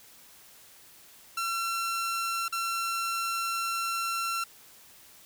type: tone with dropouts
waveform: sawtooth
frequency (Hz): 1355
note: E6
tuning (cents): +47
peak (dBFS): -25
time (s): 1.37-4.44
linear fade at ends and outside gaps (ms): 5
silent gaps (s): 2.482-2.524
effects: white hiss -54 dBFS RMS until 5.25 s